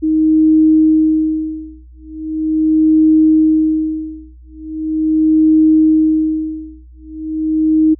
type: tone with tremolo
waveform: sine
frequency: 313.6 Hz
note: D#4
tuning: 14 cents sharp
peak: -6 dBFS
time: 0.02-7.95 s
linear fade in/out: 20 ms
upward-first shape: sine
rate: 0.4 Hz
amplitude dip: 100%
effects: added 60 Hz sine -36 dBFS peak until 7.99 s